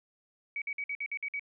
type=tone bursts; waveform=sine; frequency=2267 Hz; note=C#7; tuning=38 cents sharp; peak=-32 dBFS; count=8; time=0.56-1.395 s; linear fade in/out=2 ms; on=58 ms; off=53 ms; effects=none